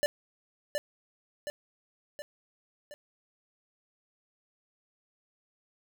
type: tone with echo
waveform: square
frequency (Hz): 587.3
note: D5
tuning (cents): 0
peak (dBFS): -24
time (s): 0.03-0.06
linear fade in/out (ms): 0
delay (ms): 720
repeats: 4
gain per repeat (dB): -5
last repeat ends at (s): 2.94
effects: none